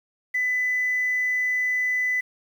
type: tone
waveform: sine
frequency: 2000 Hz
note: B6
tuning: 21 cents sharp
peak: -20 dBFS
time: 0.34-2.21 s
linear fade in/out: 10 ms
effects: tanh soft clip ceiling -16 dBFS + 8-bit